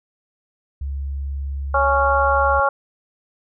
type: tone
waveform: sine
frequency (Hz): 69.3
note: C#2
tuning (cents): 0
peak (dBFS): -23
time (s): 0.81-2.6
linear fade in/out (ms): 5
type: harmonic tone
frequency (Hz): 277.2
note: C#4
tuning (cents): 0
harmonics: 2 / 3 / 4 / 5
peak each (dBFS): -20 / -20 / -20 / -20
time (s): 1.74-2.69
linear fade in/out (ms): 5
effects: none